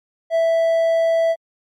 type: tone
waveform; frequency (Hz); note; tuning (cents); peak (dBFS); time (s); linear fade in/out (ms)
triangle; 659.3; E5; 0; -12; 0.3-1.36; 50
effects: MP3 64 kbps